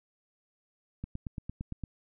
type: click train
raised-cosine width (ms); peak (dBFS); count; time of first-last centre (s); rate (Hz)
5; -24; 8; 1.04-1.837; 8.78
effects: none